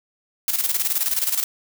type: noise with tremolo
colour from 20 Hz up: blue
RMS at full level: -20 dBFS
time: 0.48-1.44 s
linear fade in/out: 2 ms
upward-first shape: square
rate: 19 Hz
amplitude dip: 65%
effects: none